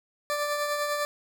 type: tone with tremolo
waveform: 20% pulse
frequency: 587.3 Hz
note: D5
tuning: in tune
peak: -20 dBFS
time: 0.3-1.05 s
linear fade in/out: 0 ms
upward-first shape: triangle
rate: 10 Hz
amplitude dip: 40%
effects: none